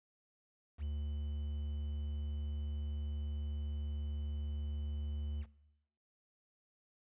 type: tone with quantisation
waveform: triangle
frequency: 73.3 Hz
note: D2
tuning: 3 cents flat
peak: -34 dBFS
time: 0.78-5.46 s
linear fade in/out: 50 ms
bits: 10
effects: noise-tail reverb RT60 0.9 s tail -19 dB re dry + resampled to 8000 Hz